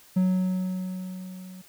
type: tone with level ramp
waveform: triangle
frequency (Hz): 185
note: F#3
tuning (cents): 0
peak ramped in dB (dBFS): -16 to -39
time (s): 0.16-1.62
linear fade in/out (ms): 10
effects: white hiss -54 dBFS RMS until 1.68 s